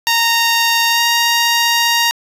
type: tone with pitch glide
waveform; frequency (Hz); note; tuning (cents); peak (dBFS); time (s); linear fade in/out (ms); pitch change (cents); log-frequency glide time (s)
10% pulse; 926 to 935.1; A#5 to A#5; -12 to +5; -3; 0.07-2.11; 0; +17; 0.9-1.01
effects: resampled to 32000 Hz + 7-bit